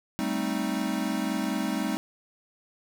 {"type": "chord", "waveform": "square", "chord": "A half-diminished seventh", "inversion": "third", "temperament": "equal", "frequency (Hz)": [196, 220, 261.6, 311.1], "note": ["G3", "A3", "C4", "Eb4"], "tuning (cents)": [0, 0, 0, 0], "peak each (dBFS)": -33, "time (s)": [0.19, 1.97], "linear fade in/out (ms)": 0, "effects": []}